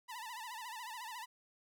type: tone with vibrato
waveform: sawtooth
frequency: 935 Hz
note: A#5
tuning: 5 cents sharp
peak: -40 dBFS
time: 0.08-1.26 s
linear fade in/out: 20 ms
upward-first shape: sine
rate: 14 Hz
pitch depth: 130 cents each way
effects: none